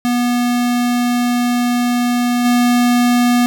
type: tone with level steps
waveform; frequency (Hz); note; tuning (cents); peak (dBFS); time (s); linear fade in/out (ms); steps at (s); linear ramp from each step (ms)
square; 243.2; B3; -26; -14 / -11; 0.05-3.46; 0; 2.44; 20
effects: none

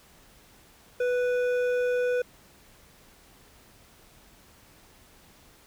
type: tone with hard clipping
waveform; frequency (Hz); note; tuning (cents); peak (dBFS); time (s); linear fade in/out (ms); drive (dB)
sine; 493.9; B4; 0; -25; 1-2.22; 5; 9
effects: pink hiss -56 dBFS RMS until 5.66 s

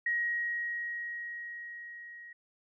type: tone with level ramp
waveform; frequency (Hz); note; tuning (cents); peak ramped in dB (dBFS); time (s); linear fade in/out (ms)
sine; 1892; A#6; +25; -27 to -46; 0.06-2.33; 5
effects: none

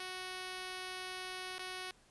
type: tone with dropouts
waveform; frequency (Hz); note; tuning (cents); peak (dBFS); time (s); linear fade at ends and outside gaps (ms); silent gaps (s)
5% pulse; 370; F#4; 0; -30; 0-1.91; 2; 1.583-1.592
effects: pink hiss -66 dBFS RMS until 2.1 s + resampled to 24000 Hz

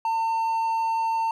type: tone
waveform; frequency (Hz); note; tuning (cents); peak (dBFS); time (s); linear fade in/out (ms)
triangle; 903; A5; +45; -20; 0.05-1.31; 2
effects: none

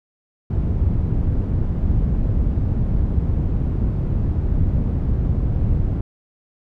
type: low-pass noise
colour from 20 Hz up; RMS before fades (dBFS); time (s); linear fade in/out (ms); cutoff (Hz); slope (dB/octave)
white; -19; 0.5-6.01; 5; 100; 12
effects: none

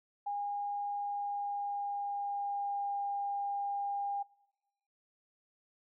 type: tone with pitch glide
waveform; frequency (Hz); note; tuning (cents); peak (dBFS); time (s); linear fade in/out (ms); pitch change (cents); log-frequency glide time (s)
sine; 814 to 805.1; G#5 to G5; -35 to +46; -33; 0.26-4.23; 10; -19; 0.92-2.98
effects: noise-tail reverb RT60 1.0 s tail -22 dB re dry

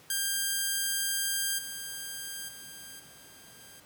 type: tone with level steps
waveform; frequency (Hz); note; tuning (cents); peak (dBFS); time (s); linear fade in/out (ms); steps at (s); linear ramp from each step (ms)
5% pulse; 1596; G6; +31; -17 / -26 / -33 / -41 / -39; 0.1-3.8; 2; 1.58 / 2.48 / 2.99 / 3.6; 10
effects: pink hiss -56 dBFS RMS until 3.85 s + high-pass 100 Hz 12 dB/octave

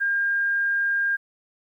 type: tone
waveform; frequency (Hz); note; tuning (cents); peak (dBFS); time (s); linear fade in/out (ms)
sine; 1608; G6; +44; -20; 0-1.17; 20
effects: 10-bit

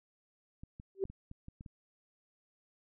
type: clicks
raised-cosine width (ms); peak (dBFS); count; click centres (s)
5; -35; 8; 0.635 / 0.799 / 1.054 / 1.1 / 1.314 / 1.484 / 1.609 / 1.662
type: tone with exponential growth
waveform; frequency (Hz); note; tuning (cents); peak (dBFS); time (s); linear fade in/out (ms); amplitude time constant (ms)
sine; 387.2; G4; -21; -25; 0.95-1.04; 1; 18
effects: none

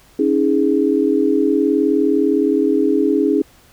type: chord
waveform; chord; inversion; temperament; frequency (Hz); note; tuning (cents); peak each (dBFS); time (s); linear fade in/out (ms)
sine; C# suspended second; none; equal with one note detuned; 277.2 / 316.6 / 415.3; C#4 / D#4 / G#4; 0 / +30 / 0; -17; 0.19-3.42; 5
effects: pink hiss -50 dBFS RMS until 3.72 s

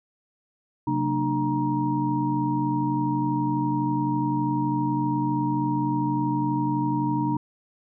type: tone cluster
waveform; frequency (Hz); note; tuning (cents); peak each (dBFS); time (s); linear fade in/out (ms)
sine; 133 / 185.2 / 228.6 / 300.5 / 943; C3 / F#3 / A#3 / D4 / A#5; +29 / +2 / -34 / +40 / +20; -28 / -34 / -31 / -25 / -28; 0.87-7.37; 5
effects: none

